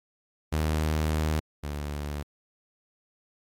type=tone pair in turn; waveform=sawtooth; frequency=77.6 / 73.24 Hz; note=D#2 / D2; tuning=-4 / -4 cents; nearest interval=minor second; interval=100 cents; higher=first; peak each=-20 / -27 dBFS; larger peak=first; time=0.52-1.4 / 1.63-2.23 s; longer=first; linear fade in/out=10 ms; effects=MP3 64 kbps